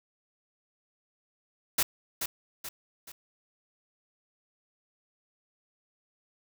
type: noise with echo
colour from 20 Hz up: white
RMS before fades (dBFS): -25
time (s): 1.78-1.83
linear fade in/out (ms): 5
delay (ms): 430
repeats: 3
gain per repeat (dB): -7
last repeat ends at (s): 3.12
effects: none